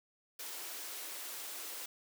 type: high-pass noise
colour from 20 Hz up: white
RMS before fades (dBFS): -44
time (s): 0.39-1.86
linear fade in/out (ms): 5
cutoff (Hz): 280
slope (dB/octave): 48
effects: none